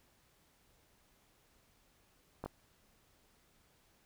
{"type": "clicks", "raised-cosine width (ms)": 1, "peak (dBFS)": -26, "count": 2, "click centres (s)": [2.44, 2.46], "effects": ["pink hiss -70 dBFS RMS until 4.05 s"]}